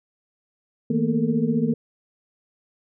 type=tone cluster; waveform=sine; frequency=159.9 / 225.2 / 240.1 / 436.6 / 456.9 Hz; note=D#3 / A3 / B3 / A4 / A#4; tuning=+48 / +40 / -49 / -13 / -35 cents; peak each=-26 / -23 / -23 / -32 / -30 dBFS; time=0.9-1.74 s; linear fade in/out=5 ms; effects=none